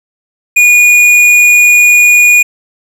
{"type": "tone with hard clipping", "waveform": "sine", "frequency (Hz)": 2448, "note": "D#7", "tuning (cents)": -29, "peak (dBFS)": -4, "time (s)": [0.56, 2.43], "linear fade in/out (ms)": 10, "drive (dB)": 9, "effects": []}